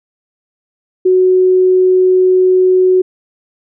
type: tone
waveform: sine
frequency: 370 Hz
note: F#4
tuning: in tune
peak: -6 dBFS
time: 1.05-3.02 s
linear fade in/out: 10 ms
effects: none